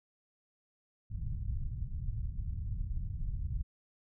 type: low-pass noise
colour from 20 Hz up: pink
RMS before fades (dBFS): -36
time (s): 1.1-3.63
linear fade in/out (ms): 20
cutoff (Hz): 120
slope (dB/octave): 24
effects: none